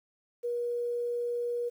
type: tone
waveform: sine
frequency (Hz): 479.5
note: A#4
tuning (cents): +49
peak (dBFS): -29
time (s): 0.43-1.7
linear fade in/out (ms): 20
effects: 10-bit